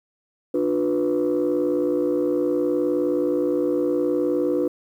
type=chord; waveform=sine; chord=B diminished; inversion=first; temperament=just; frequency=296.3 / 355.6 / 493.9 Hz; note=D4 / F4 / B4; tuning=+15 / +31 / 0 cents; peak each=-22 dBFS; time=0.54-4.68 s; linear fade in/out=5 ms; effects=tanh soft clip ceiling -14 dBFS + 9-bit